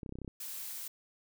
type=clicks; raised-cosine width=3 ms; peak=-29 dBFS; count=9; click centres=0.032 / 0.062 / 0.093 / 0.124 / 0.155 / 0.187 / 0.217 / 0.247 / 0.278 s
type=noise; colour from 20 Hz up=blue; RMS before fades=-42 dBFS; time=0.4-0.88 s; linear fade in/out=5 ms
effects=none